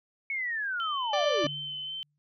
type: linear sweep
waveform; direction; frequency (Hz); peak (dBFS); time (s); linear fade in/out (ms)
sine; down; 2227 to 260; -29; 0.3-1.47; 2
type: tone with vibrato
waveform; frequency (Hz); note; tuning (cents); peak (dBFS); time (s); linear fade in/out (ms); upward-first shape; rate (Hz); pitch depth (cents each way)
sine; 3068; G7; -38; -34; 0.8-2.03; 0; sine; 2.8; 15
type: harmonic tone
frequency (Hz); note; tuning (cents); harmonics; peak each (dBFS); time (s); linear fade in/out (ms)
588; D5; +2; 1 / 2 / 3 / 4 / 5 / 6 / 7 / 8 / 10; -27 / -33 / -37 / -39 / -41 / -43 / -44 / -45 / -47; 1.13-1.47; 5
type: tone with exponential decay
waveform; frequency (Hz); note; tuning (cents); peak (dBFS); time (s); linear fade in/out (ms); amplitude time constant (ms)
sine; 146.83; D3; 0; -35; 1.44-2.18; 0; 160
effects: none